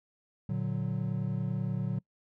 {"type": "chord", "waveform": "triangle", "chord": "Bb augmented", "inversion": "none", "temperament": "equal", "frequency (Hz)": [116.54, 146.83, 185], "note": ["Bb2", "D3", "F#3"], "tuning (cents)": [0, 0, 0], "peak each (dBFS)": [-32, -32, -32], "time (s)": [0.49, 1.99], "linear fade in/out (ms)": 5, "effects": ["noise-tail reverb RT60 0.1 s tail -24 dB re dry"]}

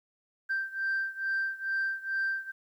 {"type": "beating tone pair", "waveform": "sine", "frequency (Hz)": [1568, 1570.3], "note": ["G6", "G6"], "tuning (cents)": [0, 3], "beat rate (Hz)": 2.3, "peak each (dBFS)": [-30, -32], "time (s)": [0.49, 2.52], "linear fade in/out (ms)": 20, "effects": ["tanh soft clip ceiling -24 dBFS", "11-bit"]}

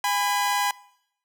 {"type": "tone pair together", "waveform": "sawtooth", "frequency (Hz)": [818, 998.1], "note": ["G#5", "B5"], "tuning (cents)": [-26, 18], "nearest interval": "minor third", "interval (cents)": 344, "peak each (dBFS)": -21, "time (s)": [0.04, 0.71], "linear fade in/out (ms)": 2, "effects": ["noise-tail reverb RT60 0.8 s tail -23 dB re dry"]}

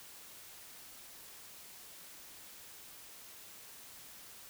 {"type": "silence", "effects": ["white hiss -53 dBFS RMS until 4.49 s"]}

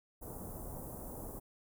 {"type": "band-stop noise", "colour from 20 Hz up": "pink", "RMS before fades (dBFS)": -45, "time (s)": [0.21, 1.4], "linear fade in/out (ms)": 20, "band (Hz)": [930, 9800], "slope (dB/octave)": 24, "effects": []}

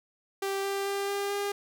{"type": "tone with pitch steps", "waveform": "sawtooth", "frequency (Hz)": [392, 395, 397.9, 400.9, 404], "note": ["G4", "G4", "G4", "G4", "G#4"], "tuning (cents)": [0, 13, 26, 39, -48], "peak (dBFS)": -25, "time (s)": [0.42, 1.52], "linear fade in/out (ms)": 5, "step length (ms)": 220, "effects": []}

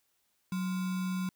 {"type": "tone with sample-and-hold", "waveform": "sine", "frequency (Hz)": 185, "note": "F#3", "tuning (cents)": 0, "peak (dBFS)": -30, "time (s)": [0.52, 1.29], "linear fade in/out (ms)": 2, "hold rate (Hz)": 1225, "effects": ["white hiss -75 dBFS RMS until 1.35 s"]}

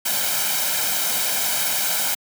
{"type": "noise with comb filter", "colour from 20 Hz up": "white", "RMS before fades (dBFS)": -22, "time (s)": [0.05, 2.15], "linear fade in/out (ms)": 10, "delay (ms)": 1.3, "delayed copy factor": 0.65, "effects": ["high-pass 200 Hz 12 dB/octave"]}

